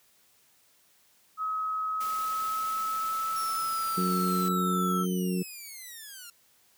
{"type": "tone with pitch glide", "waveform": "sine", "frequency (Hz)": [1276, 1323.3], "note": ["D#6", "E6"], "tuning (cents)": [43, 6], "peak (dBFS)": -28, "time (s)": [1.37, 5.06], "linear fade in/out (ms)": 50, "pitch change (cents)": 63, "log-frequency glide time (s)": [1.93, 3.87]}
{"type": "noise", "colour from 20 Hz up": "white", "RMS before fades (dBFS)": -42, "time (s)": [2, 4.49], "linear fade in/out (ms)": 10}
{"type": "linear sweep", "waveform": "5% pulse", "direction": "down", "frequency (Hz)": [5540, 1362], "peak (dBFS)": -32, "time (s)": [3.36, 6.3], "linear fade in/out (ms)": 2}
{"type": "harmonic tone", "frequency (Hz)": 91.2, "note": "F#2", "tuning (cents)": -24, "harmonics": [2, 3, 4, 5], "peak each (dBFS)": [-27, -39, -34, -40], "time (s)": [3.97, 5.43], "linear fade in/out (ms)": 10}
{"effects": ["white hiss -64 dBFS RMS until 6.77 s", "high-pass 60 Hz 12 dB/octave"]}